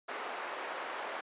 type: band-pass noise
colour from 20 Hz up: pink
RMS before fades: -40 dBFS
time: 0.08-1.21 s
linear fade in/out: 10 ms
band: 550 to 1900 Hz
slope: 12 dB/octave
effects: high-pass 300 Hz 12 dB/octave + resampled to 8000 Hz